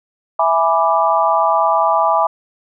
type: chord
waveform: sine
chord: E dominant seventh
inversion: none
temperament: equal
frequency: 659.3 / 830.6 / 987.8 / 1174.7 Hz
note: E5 / G#5 / B5 / D6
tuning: 0 / 0 / 0 / 0 cents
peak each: -17 dBFS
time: 0.39-2.27 s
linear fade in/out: 5 ms
effects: none

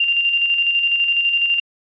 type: tone with tremolo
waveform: sine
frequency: 2785 Hz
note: F7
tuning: 5 cents flat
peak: -13 dBFS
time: 0-1.6 s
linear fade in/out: 5 ms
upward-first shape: square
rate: 12 Hz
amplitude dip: 40%
effects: resampled to 8000 Hz

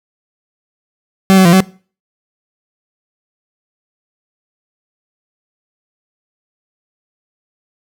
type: tone with pitch steps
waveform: 40% pulse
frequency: 191.6 / 188.5 / 171.1 / 188.9 Hz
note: G3 / F#3 / F3 / F#3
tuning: -39 / +32 / -35 / +36 cents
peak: -4 dBFS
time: 1.3-1.604 s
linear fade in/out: 0 ms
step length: 76 ms
effects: noise-tail reverb RT60 0.4 s tail -22 dB re dry

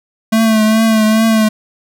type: tone with vibrato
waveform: square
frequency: 220 Hz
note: A3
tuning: in tune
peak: -9 dBFS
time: 0.32-1.49 s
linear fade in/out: 10 ms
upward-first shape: triangle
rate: 2.4 Hz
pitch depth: 42 cents each way
effects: none

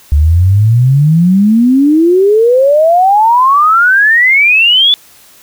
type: exponential sweep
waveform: sine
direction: up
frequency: 70.6 to 3500 Hz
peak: -4 dBFS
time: 0.12-4.94 s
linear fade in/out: 0 ms
effects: white hiss -41 dBFS RMS until 5.42 s

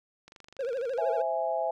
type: click train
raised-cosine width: 0.2 ms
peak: -32 dBFS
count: 18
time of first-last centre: 0.28-0.977 s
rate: 24.4 Hz
type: tone with vibrato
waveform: triangle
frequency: 504 Hz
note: B4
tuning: 35 cents sharp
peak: -27 dBFS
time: 0.59-1.22 s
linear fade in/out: 5 ms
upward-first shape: sine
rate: 13 Hz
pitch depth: 160 cents each way
type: chord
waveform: sine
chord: C augmented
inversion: none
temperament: equal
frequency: 523.3 / 659.3 / 830.6 Hz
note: C5 / E5 / G#5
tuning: 0 / 0 / 0 cents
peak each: -33 / -29 / -32 dBFS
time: 0.98-1.71 s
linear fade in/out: 5 ms
effects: none

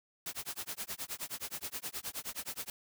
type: noise with tremolo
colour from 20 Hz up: white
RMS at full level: -38 dBFS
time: 0.26-2.7 s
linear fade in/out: 2 ms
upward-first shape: sine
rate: 9.5 Hz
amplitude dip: 100%
effects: none

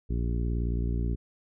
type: harmonic tone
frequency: 58.6 Hz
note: A#1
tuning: 10 cents sharp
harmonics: 1 / 2 / 3 / 4 / 5 / 6 / 7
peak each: -27 / -33 / -37 / -39 / -41 / -43 / -44 dBFS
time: 0.09-1.16 s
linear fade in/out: 20 ms
effects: none

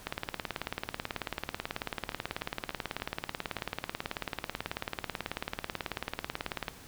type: two click trains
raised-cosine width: 0.3 ms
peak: -16 / -24 dBFS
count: 122 / 6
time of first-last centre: 0.07-6.682 / 2.12-3.586 s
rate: 18.3 / 3.41 Hz
effects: pink hiss -51 dBFS RMS until 6.87 s

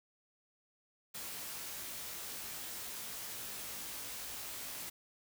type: noise with comb filter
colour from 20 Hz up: white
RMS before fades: -44 dBFS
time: 1.14-4.9 s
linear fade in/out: 10 ms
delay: 18 ms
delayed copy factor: +0.7
effects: none

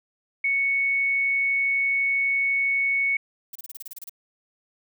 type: tone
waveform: sine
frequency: 2217 Hz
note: C#7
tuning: in tune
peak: -20 dBFS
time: 0.44-3.17 s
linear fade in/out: 5 ms
type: noise bursts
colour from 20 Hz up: violet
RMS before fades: -37 dBFS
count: 11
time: 3.53-4.095 s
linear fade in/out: 5 ms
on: 25 ms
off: 29 ms
effects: none

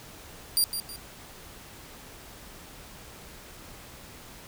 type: tone with echo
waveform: 15% pulse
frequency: 4753 Hz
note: D8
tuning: 20 cents sharp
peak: -14 dBFS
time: 0.57-0.64 s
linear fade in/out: 0 ms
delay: 160 ms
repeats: 2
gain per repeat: -9 dB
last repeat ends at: 0.96 s
effects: pink hiss -47 dBFS RMS until 4.47 s

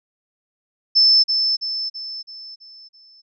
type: tone with echo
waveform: sine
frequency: 5274 Hz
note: E8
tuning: in tune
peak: -10 dBFS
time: 0.95-1.24 s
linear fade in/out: 20 ms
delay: 330 ms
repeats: 6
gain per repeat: -6 dB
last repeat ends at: 3.22 s
effects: none

